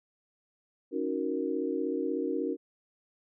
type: chord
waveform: sine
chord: D# minor seventh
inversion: third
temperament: equal with one note detuned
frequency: 277.2 / 313.7 / 370 / 466.2 Hz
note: C#4 / D#4 / F#4 / A#4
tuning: 0 / +14 / 0 / 0 cents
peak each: -34 dBFS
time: 0.91-2.57 s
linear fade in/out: 50 ms
effects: none